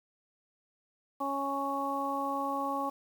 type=harmonic tone; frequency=277.2 Hz; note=C#4; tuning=in tune; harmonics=1 / 2 / 3 / 4; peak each=-37 / -38 / -35 / -34 dBFS; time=1.2-2.9 s; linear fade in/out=10 ms; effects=9-bit